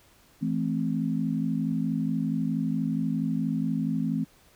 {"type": "chord", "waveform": "sine", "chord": "A minor", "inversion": "second", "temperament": "equal with one note detuned", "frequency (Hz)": [164.81, 217.1, 261.6], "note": ["E3", "A3", "C4"], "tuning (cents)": [0, -23, 0], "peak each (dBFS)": -29, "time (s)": [0.41, 4.25], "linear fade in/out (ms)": 20, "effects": ["pink hiss -59 dBFS RMS until 4.55 s"]}